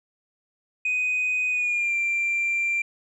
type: tone with pitch glide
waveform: sine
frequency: 2498 to 2366 Hz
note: D#7 to D7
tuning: +6 to +12 cents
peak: -20 dBFS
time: 0.85-2.82 s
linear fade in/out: 5 ms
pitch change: -94 cents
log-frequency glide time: 1.5-1.95 s
effects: tanh soft clip ceiling -19 dBFS